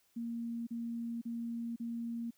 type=tone bursts; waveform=sine; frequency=233.1 Hz; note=A#3; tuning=in tune; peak=-36 dBFS; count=4; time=0.16-2.308 s; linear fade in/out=10 ms; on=510 ms; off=36 ms; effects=white hiss -72 dBFS RMS until 2.37 s